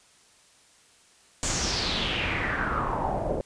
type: noise with low-pass filter sweep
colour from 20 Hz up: pink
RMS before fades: -28 dBFS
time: 1.43-3.41 s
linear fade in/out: 0 ms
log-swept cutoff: 7700 to 530 Hz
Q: 4.3
effects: white hiss -58 dBFS RMS until 3.45 s + resampled to 22050 Hz